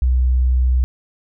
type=tone; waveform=sine; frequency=63 Hz; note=B1; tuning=35 cents sharp; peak=-12 dBFS; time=0.02-0.84 s; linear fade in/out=0 ms; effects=none